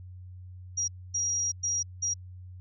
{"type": "tone bursts at uneven times", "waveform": "sine", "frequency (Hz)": 5710, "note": "F8", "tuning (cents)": 37, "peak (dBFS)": -26, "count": 4, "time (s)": [[0.77, 0.88], [1.14, 1.52], [1.63, 1.83], [2.02, 2.14]], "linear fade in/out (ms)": 10, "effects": ["added 91 Hz sine -42 dBFS peak until 2.6 s"]}